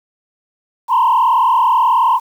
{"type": "tone with frequency modulation", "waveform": "sine", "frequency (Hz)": 975, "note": "B5", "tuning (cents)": -23, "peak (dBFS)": -8, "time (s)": [0.88, 2.2], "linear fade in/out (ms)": 50, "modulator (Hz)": 38.5, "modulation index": 1.9, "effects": ["tanh soft clip ceiling -6 dBFS", "7-bit"]}